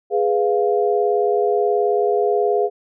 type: chord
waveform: sine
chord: F diminished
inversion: first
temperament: equal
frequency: 415.3 / 493.9 / 698.5 Hz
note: Ab4 / Cb5 / F5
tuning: 0 / 0 / 0 cents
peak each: -17 / -22 / -21 dBFS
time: 0.1-2.7 s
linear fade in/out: 50 ms
effects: none